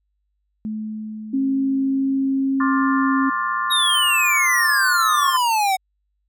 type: tone with exponential decay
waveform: sine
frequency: 216 Hz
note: A3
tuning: 32 cents flat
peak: -23 dBFS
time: 0.65-4.33 s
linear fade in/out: 0 ms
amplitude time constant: 800 ms
type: tone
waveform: sine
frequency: 269.8 Hz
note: C#4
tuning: 47 cents flat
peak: -17 dBFS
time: 1.33-3.3 s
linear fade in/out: 10 ms
type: chord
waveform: sine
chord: D minor seventh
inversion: third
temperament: just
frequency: 1057.2 / 1174.7 / 1409.6 / 1762 Hz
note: C6 / D6 / F6 / A6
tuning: +18 / 0 / +16 / +2 cents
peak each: -23 / -25 / -28 / -27 dBFS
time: 2.6-5.37 s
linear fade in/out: 5 ms
type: exponential sweep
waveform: square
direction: down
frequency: 3823 to 740 Hz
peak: -17 dBFS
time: 3.7-5.77 s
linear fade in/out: 20 ms
effects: added 50 Hz sine -68 dBFS peak until 6.28 s